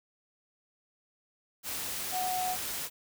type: tone in noise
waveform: sine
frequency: 736 Hz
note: F#5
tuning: 9 cents flat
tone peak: -30 dBFS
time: 2.11-2.57 s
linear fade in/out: 50 ms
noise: white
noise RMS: -36 dBFS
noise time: 1.63-2.9 s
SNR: +3 dB
effects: none